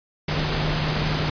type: tone in noise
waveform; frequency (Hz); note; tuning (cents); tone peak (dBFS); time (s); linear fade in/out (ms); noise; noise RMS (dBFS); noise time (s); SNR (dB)
sine; 153; D#3; -29; -25; 0.28-1.3; 5; pink; -25; 0.28-1.3; -3
effects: resampled to 11025 Hz